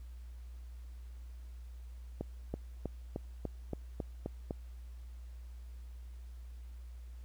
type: accelerating click train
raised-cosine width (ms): 2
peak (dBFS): -23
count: 9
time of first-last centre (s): 2.21-4.509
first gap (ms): 330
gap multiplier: 0.96
effects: added 60 Hz sine -45 dBFS peak until 7.24 s + pink hiss -68 dBFS RMS until 7.24 s